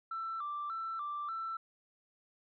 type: tone with vibrato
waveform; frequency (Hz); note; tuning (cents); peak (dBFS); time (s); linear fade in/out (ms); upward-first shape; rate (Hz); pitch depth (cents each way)
sine; 1252; D#6; +10; -35; 0.11-1.57; 5; square; 1.7; 110
effects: tanh soft clip ceiling -32 dBFS